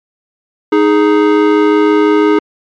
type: tone pair together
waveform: square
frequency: 310.7 / 416.6 Hz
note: D#4 / G#4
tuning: -2 / +5 cents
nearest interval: perfect fourth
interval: 507 cents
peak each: -10 dBFS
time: 0.72-2.39 s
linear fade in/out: 5 ms
effects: low-pass 2000 Hz 12 dB/octave + MP3 64 kbps